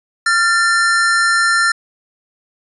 square tone pair together, 1382.5 / 1780 Hz, F6 / A6, -18 / +20 cents, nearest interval major third, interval 438 cents, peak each -15 dBFS, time 0.26-1.72 s, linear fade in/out 5 ms, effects resampled to 24000 Hz

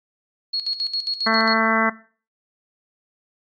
sine tone with tremolo, 4322 Hz, C#8, 45 cents flat, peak -20 dBFS, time 0.53-1.54 s, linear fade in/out 10 ms, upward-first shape square, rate 7.4 Hz, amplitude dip 80%
harmonic tone, 223 Hz, A3, 23 cents sharp, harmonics 1 / 2 / 3 / 4 / 5 / 6 / 7 / 8 / 9, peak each -23 / -28 / -25 / -27 / -22 / -24 / -24 / -28 / -24 dBFS, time 1.26-1.9 s, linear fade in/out 10 ms
effects noise-tail reverb RT60 0.4 s tail -18 dB re dry + MP3 48 kbps

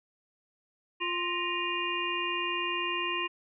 harmonic tone with a mistuned harmonic, 350 Hz, F4, 4 cents sharp, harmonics 1 / 3 / 5 / 7 / 8, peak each -37 / -34 / -38 / -35 / -34 dBFS, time 1-3.28 s, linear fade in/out 20 ms, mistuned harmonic 5, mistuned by +110 cents, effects none

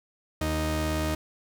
sawtooth tone pair together, 77.78 / 311.1 Hz, D#2 / D#4, 0 / 0 cents, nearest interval 2 octaves, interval 2400 cents, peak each -24 dBFS, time 0.41-1.15 s, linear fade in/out 5 ms, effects none

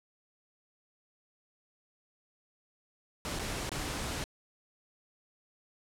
pink noise with dropouts, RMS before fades -36 dBFS, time 3.25-4.24 s, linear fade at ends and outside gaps 0 ms, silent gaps 3.389-3.395 / 3.693-3.717 s, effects low-pass 10000 Hz 12 dB/octave

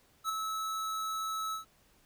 square tone with ADSR envelope, 1301 Hz, E6, 23 cents flat, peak -29 dBFS, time 0.24-1.65 s, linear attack 51 ms, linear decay 10 ms, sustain -5 dB, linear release 120 ms, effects pink hiss -66 dBFS RMS until 2.05 s

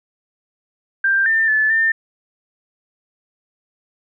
sine tone with pitch steps, 1582 / 1795 / 1737 / 1799 Hz, G6 / A6 / A6 / A6, +15 / +34 / -23 / +38 cents, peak -13 dBFS, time 1.04-1.92 s, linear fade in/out 5 ms, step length 220 ms, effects none

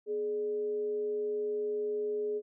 sine tone with frequency modulation, 420 Hz, G#4, 19 cents sharp, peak -30 dBFS, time 0.06-2.42 s, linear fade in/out 50 ms, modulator 173 Hz, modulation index 0.21, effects none

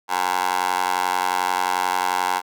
15% pulse tone with high-pass filter, 91.3 Hz, F#2, 23 cents flat, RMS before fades -22 dBFS, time 0.08-2.42 s, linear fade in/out 50 ms, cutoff 860 Hz, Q 2.8, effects none

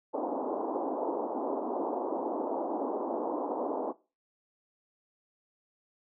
pink band-pass noise, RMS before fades -33 dBFS, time 0.13-3.93 s, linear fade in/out 20 ms, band 260 to 970 Hz, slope 48 dB/octave, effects noise-tail reverb RT60 0.3 s tail -19 dB re dry

